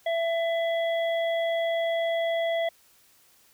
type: harmonic tone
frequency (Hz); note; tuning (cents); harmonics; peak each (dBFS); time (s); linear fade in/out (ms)
667; E5; +20; 1 / 3 / 5; -24 / -34 / -38; 0.06-2.69; 5
effects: white hiss -60 dBFS RMS until 3.53 s